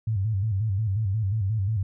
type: tone with vibrato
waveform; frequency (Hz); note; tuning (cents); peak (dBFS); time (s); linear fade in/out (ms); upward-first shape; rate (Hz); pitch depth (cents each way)
sine; 103.2; G#2; -10; -22; 0.07-1.83; 5; square; 5.6; 120
effects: none